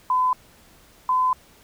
sine tone pair in turn, 1012 / 1017.2 Hz, B5 / C6, +42 / -49 cents, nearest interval unison, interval 9 cents, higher second, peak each -17 dBFS, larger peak neither, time 0.1-0.33 / 1.09-1.33 s, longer second, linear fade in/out 2 ms, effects pink hiss -53 dBFS RMS until 1.63 s

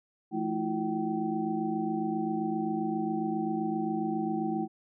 sine tone cluster, 169.7 / 218.1 / 324.2 / 351.7 / 769 Hz, F3 / A3 / E4 / F4 / G5, -49 / -15 / -29 / +12 / -33 cents, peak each -39 / -33 / -32 / -37 / -35 dBFS, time 0.31-4.68 s, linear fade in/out 50 ms, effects none

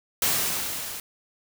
white noise with level ramp, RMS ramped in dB -22 to -36 dBFS, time 0.22-1 s, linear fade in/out 2 ms, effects none

